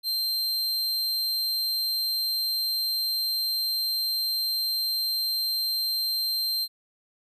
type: tone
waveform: 45% pulse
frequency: 4150 Hz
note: C8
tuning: 15 cents flat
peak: -24 dBFS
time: 0.03-6.68 s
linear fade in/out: 50 ms
effects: resampled to 32000 Hz